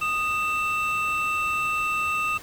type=tone pair together; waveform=triangle; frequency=1240 / 2666 Hz; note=D#6 / E7; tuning=-6 / +19 cents; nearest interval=octave + minor second; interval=1325 cents; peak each=-24 dBFS; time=0.01-2.38 s; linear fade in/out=10 ms; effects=pink hiss -43 dBFS RMS until 2.42 s